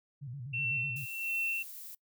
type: tone with vibrato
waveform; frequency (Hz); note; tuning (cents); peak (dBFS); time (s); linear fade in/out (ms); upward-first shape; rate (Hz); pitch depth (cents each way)
sine; 130.81; C3; 0; -39; 0.21-1.06; 20; square; 8; 140
type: tone with tremolo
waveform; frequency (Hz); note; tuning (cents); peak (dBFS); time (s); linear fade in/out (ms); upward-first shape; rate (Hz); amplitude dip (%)
sine; 2701; E7; +42; -30; 0.53-1.63; 10; sine; 1.4; 70
type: noise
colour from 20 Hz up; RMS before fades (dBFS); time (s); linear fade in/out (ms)
violet; -46; 0.96-1.95; 5
effects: noise-tail reverb RT60 0.1 s tail -23 dB re dry